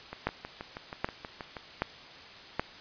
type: two click trains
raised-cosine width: 0.5 ms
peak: -23 / -12 dBFS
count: 10 / 4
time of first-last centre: 0.13-1.568 / 0.27-2.596 s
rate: 6.26 / 1.29 Hz
effects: white hiss -48 dBFS RMS until 2.8 s + resampled to 11025 Hz